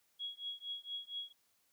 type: tone with tremolo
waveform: sine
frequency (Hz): 3322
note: G#7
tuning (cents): 0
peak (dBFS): -37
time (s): 0.19-1.33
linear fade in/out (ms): 20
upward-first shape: triangle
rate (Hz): 4.3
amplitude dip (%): 100
effects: white hiss -75 dBFS RMS until 1.72 s + high-pass 60 Hz 12 dB/octave